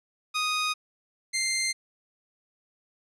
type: tone pair in turn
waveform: 15% pulse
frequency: 1244.5 / 2093 Hz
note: D#6 / C7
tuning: 0 / 0 cents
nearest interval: major sixth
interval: 900 cents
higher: second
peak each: -19 dBFS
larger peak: neither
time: 0.34-0.74 / 1.33-1.73 s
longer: neither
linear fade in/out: 20 ms
effects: resampled to 24000 Hz